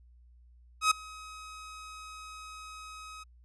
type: tone with ADSR envelope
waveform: sawtooth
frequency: 1269 Hz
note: D#6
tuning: 34 cents sharp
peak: -16 dBFS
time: 0.81-3.24 s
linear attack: 100 ms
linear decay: 7 ms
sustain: -24 dB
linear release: 15 ms
effects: added 60 Hz sine -55 dBFS peak until 3.44 s + resampled to 24000 Hz